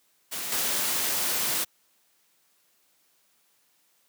white noise with level steps, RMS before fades -33 / -27 dBFS, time 0.31-1.65 s, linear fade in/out 20 ms, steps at 0.52 s, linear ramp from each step 2 ms, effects white hiss -67 dBFS RMS until 4.08 s + high-pass 150 Hz 12 dB/octave

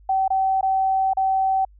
sine tone with dropouts, 767 Hz, G5, 38 cents flat, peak -17 dBFS, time 0.09-1.65 s, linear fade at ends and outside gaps 5 ms, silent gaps 0.28-0.303 / 0.611-0.628 / 1.135-1.17 s, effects added 50 Hz sine -47 dBFS peak until 1.79 s

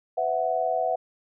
sine chord, B suspended fourth, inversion none, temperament equal with one note detuned, 505.4 / 659.3 / 740 Hz, B4 / E5 / F#5, +40 / 0 / 0 cents, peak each -30 / -26 / -26 dBFS, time 0.17-0.96 s, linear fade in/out 10 ms, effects none

